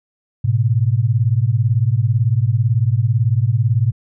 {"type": "beating tone pair", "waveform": "sine", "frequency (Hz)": [107.7, 125.7], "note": ["A2", "B2"], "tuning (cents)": [-37, 31], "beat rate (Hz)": 18, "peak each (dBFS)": [-15, -16], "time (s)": [0.44, 3.92], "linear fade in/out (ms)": 10, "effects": []}